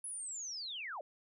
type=linear sweep; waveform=sine; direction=down; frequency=10510 to 523.3 Hz; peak=-40 dBFS; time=0.04-1.01 s; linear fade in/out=2 ms; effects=none